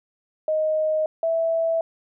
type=tone pair in turn; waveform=sine; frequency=623 / 657.8 Hz; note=D#5 / E5; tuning=+2 / -4 cents; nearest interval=minor second; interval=94 cents; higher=second; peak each=-19 dBFS; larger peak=neither; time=0.48-1.06 / 1.23-1.81 s; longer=neither; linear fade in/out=2 ms; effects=none

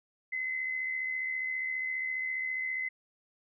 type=tone with amplitude modulation; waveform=sine; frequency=2043 Hz; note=C7; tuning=42 cents flat; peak=-29 dBFS; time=0.32-2.89 s; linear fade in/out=10 ms; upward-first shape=sine; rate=74.8 Hz; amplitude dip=45%; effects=none

